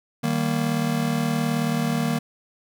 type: chord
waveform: square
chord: Eb major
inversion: none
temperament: just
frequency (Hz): 155.56 / 194.45 / 233.3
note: Eb3 / G3 / Bb3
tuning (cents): 0 / -14 / +2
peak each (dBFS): -26 / -30 / -25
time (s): 0.23-2.19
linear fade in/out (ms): 10
effects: none